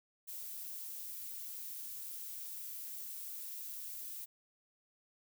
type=noise; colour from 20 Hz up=violet; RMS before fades=-45 dBFS; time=0.27-4.26 s; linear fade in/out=20 ms; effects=none